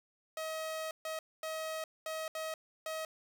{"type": "tone bursts at uneven times", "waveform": "sawtooth", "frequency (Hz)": 635, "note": "D#5", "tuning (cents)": 35, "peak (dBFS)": -33, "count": 6, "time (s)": [[0.37, 0.91], [1.05, 1.19], [1.43, 1.84], [2.06, 2.28], [2.35, 2.54], [2.86, 3.05]], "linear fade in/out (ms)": 2, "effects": []}